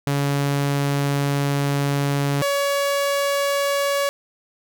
sawtooth tone pair in turn, 141.4 / 563.3 Hz, C#3 / C#5, +35 / +28 cents, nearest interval 2 octaves, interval 2393 cents, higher second, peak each -15 dBFS, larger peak neither, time 0.07-2.42 / 2.42-4.09 s, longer first, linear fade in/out 0 ms, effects none

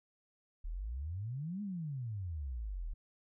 sine exponential two-way sweep, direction up then down, 36.23 to 211.7 to 36.23 Hz, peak -37 dBFS, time 0.64-2.94 s, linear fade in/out 10 ms, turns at 1.62 s, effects none

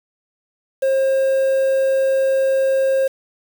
triangle tone with quantisation, 535 Hz, C5, 38 cents sharp, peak -12 dBFS, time 0.82-3.08 s, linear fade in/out 10 ms, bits 6, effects none

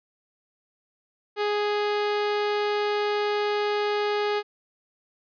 sawtooth tone, 415.3 Hz, G#4, in tune, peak -19 dBFS, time 1.36-4.43 s, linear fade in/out 50 ms, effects resampled to 11025 Hz

